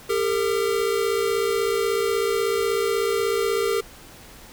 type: tone pair together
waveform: square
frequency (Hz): 400 / 456.3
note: G4 / A#4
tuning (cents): +35 / -37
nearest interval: major second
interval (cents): 228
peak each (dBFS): -24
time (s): 0.09-3.81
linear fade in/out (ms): 10
effects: pink hiss -45 dBFS RMS until 4.52 s